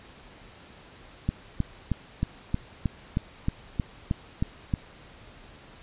click train, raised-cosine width 5 ms, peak -12 dBFS, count 12, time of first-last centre 1.29-4.738 s, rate 3.19 Hz, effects pink hiss -50 dBFS RMS until 5.82 s + resampled to 8000 Hz

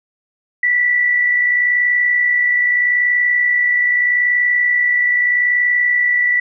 sine tone with amplitude modulation, 1962 Hz, B6, 12 cents flat, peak -10 dBFS, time 0.63-6.4 s, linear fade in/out 5 ms, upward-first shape sine, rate 60.8 Hz, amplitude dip 40%, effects none

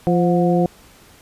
harmonic tone with a mistuned harmonic, 173.8 Hz, F3, 8 cents flat, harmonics 1 / 2 / 3 / 4, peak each -16 / -19 / -21 / -22 dBFS, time 0.07-0.66 s, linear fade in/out 0 ms, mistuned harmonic 4, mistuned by +66 cents, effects pink hiss -48 dBFS RMS until 1.21 s + resampled to 32000 Hz

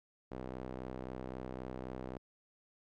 sawtooth tone with band-pass filter, 63.8 Hz, C2, 43 cents flat, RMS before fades -44 dBFS, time 0.31-2.18 s, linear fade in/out 10 ms, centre 450 Hz, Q 0.82, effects none

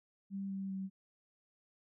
sine tone with pitch steps, 196 / 193.86 / 191.74 Hz, G3 / G3 / G3, 0 / -19 / -38 cents, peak -37 dBFS, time 0.3-0.9 s, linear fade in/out 50 ms, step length 200 ms, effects none

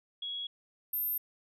sine tone pair in turn, 3332 / 13244 Hz, G#7 / G#9, +5 / -6 cents, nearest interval 2 octaves, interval 2389 cents, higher second, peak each -35 / -30 dBFS, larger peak second, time 0.22-0.47 / 0.93-1.18 s, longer neither, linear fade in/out 5 ms, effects none

